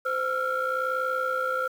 sine tone cluster, 516 / 1340 / 1401 Hz, C5 / E6 / F6, -24 / +28 / +5 cents, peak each -28 dBFS, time 0.05-1.68 s, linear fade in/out 10 ms, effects tanh soft clip ceiling -19 dBFS + 8-bit

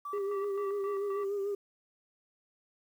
sine tone with tremolo, 1159 Hz, D6, 23 cents flat, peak -36 dBFS, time 0.05-1.25 s, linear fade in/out 5 ms, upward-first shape square, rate 3.8 Hz, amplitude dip 60%
sine tone with vibrato, 400.8 Hz, G4, 38 cents sharp, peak -29 dBFS, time 0.13-1.55 s, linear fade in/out 5 ms, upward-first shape sine, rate 6.8 Hz, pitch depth 43 cents each way
effects tanh soft clip ceiling -28 dBFS + 10-bit

